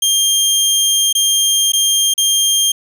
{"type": "tone with dropouts", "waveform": "20% pulse", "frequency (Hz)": 3200, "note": "G7", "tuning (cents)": 35, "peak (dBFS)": -6, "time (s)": [0.02, 2.72], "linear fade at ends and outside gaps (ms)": 5, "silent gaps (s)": [[1.128, 1.15], [1.721, 1.733], [2.139, 2.178]], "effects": []}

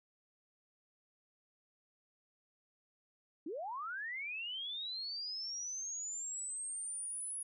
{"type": "linear sweep", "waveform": "sine", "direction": "up", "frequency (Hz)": [277.2, 10460], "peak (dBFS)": -39, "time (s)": [3.46, 7.43], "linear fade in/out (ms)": 5, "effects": []}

